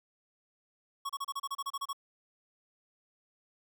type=tone bursts; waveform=square; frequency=1108.7 Hz; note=C#6; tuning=in tune; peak=-34 dBFS; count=12; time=1.05-1.931 s; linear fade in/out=10 ms; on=45 ms; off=31 ms; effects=none